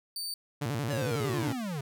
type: tone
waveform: sawtooth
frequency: 4586 Hz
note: D8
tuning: 42 cents flat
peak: -31 dBFS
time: 0.16-0.34 s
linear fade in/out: 2 ms
type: tone with vibrato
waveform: sawtooth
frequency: 129 Hz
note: C3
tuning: 24 cents flat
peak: -26 dBFS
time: 0.61-1.53 s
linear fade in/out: 10 ms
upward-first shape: square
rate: 11 Hz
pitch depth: 210 cents each way
type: linear sweep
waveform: square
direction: down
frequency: 580 to 130 Hz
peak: -33 dBFS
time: 0.9-1.81 s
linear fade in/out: 5 ms
effects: none